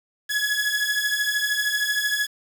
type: beating tone pair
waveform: sawtooth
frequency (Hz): 1681 / 1694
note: G#6 / G#6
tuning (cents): +20 / +34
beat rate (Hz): 13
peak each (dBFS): -21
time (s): 0.29-2.27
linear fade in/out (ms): 20
effects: 7-bit